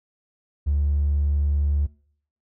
triangle tone, 72.3 Hz, D2, 27 cents flat, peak -15 dBFS, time 0.66-1.87 s, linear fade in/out 20 ms, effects noise-tail reverb RT60 0.6 s tail -26 dB re dry + tanh soft clip ceiling -15 dBFS

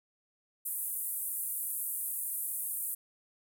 white band-pass noise, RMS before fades -36 dBFS, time 0.65-2.95 s, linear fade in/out 10 ms, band 9000 to 15000 Hz, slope 48 dB/octave, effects none

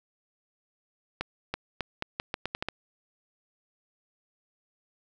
accelerating click train, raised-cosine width 0.3 ms, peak -14 dBFS, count 10, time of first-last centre 1.21-2.686 s, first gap 330 ms, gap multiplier 0.81, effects none

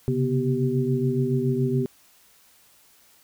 sine tone cluster, 130.4 / 137.5 / 246.4 / 387.9 Hz, C3 / C#3 / B3 / G4, -5 / -14 / -4 / -18 cents, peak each -26 dBFS, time 0.08-1.86 s, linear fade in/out 0 ms, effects white hiss -57 dBFS RMS until 3.23 s

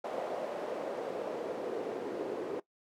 pink noise with band-pass filter sweep, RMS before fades -37 dBFS, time 0.04-2.6 s, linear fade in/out 5 ms, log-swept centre 600 to 400 Hz, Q 3, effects noise-tail reverb RT60 0.1 s tail -19 dB re dry + high-pass 200 Hz 12 dB/octave

